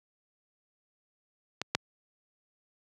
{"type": "clicks", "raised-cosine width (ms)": 0.2, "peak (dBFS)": [-14, -7], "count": 2, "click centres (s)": [1.616, 1.75], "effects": ["high-pass 100 Hz 12 dB/octave"]}